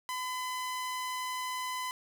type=tone; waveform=sawtooth; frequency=1011 Hz; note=B5; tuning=40 cents sharp; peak=-30 dBFS; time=0.09-1.91 s; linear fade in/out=0 ms; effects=none